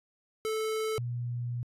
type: tone pair in turn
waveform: square / sine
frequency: 437.3 / 120.74 Hz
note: A4 / B2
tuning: -11 / -39 cents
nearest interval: octave + minor seventh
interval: 2228 cents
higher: first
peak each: -30 / -31 dBFS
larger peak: first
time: 0.45-0.98 / 0.98-1.63 s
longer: second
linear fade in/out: 0 ms
effects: resampled to 32000 Hz